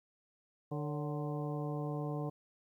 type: harmonic tone with a mistuned harmonic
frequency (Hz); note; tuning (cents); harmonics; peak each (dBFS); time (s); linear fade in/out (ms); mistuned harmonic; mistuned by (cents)
149; D3; +25; 1 / 2 / 3 / 4 / 5 / 6 / 7; -37 / -42 / -43 / -46 / -47 / -54 / -50; 0.71-2.3; 10; 4; -80
effects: 12-bit